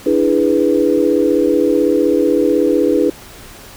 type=chord; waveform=sine; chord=E dominant seventh; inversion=third; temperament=equal; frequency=293.7 / 329.6 / 415.3 / 493.9 Hz; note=D4 / E4 / G#4 / B4; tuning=0 / 0 / 0 / 0 cents; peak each=-16 dBFS; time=0.06-3.1 s; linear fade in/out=5 ms; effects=pink hiss -37 dBFS RMS until 3.76 s